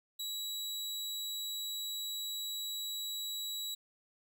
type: tone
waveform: sawtooth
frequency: 3900 Hz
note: B7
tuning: 23 cents flat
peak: -34 dBFS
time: 0.19-3.75 s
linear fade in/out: 10 ms
effects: none